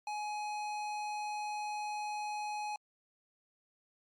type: tone with hard clipping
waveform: sine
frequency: 840 Hz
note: G#5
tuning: 19 cents sharp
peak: -38 dBFS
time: 0.07-2.76 s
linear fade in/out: 2 ms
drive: 15 dB
effects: Opus 48 kbps